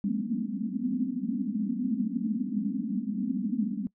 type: band-pass noise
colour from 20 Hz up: white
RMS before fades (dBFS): -30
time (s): 0.04-3.87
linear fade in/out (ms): 0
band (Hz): 190 to 270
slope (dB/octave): 96
effects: noise-tail reverb RT60 0.1 s tail -23 dB re dry